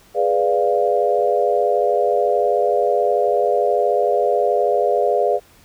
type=chord; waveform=sine; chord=G# diminished seventh; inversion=none; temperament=equal; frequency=415.3 / 493.9 / 587.3 / 698.5 Hz; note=G#4 / B4 / D5 / F5; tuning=0 / 0 / 0 / 0 cents; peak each=-20 dBFS; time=0.14-5.4 s; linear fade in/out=50 ms; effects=pink hiss -51 dBFS RMS until 5.64 s